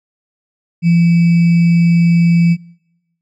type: tone with sample-and-hold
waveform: sine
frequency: 170 Hz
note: F3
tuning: 46 cents flat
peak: -7 dBFS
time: 0.82-2.57 s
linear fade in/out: 50 ms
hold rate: 2450 Hz
effects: noise-tail reverb RT60 0.9 s tail -24 dB re dry + low-pass 4000 Hz 12 dB/octave